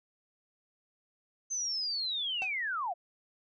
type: linear sweep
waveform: sine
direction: down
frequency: 6272 to 639 Hz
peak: -31 dBFS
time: 1.5-2.94 s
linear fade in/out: 20 ms
type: tone with exponential decay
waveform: 45% pulse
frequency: 761 Hz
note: F#5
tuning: 48 cents sharp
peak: -33 dBFS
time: 2.42-2.53 s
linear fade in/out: 0 ms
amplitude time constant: 23 ms
effects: resampled to 16000 Hz